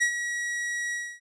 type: tone with ADSR envelope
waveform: 45% pulse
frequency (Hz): 1916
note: A#6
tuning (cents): +47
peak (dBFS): -19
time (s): 0-1.2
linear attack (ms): 22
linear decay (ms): 85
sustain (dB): -9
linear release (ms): 270
effects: resampled to 22050 Hz